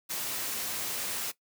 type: noise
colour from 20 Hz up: white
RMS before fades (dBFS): -34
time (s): 0.09-1.32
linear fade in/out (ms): 20
effects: noise-tail reverb RT60 0.1 s tail -17 dB re dry + high-pass 100 Hz 12 dB/octave